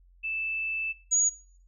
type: tone pair in turn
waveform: sine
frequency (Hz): 2637 / 6757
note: E7 / G#8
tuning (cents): 0 / +29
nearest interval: octave + major third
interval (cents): 1629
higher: second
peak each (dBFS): -29 / -20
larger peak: second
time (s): 0.23-0.93 / 1.11-1.3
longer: first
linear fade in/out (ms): 20
effects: noise-tail reverb RT60 0.6 s tail -21 dB re dry + added 44 Hz sine -55 dBFS peak until 1.67 s